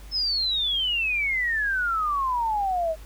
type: exponential sweep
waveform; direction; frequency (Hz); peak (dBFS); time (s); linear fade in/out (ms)
sine; down; 5274 to 622.3; -22; 0.11-2.96; 50
effects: added 50 Hz sine -40 dBFS peak until 3.05 s + pink hiss -51 dBFS RMS until 3.05 s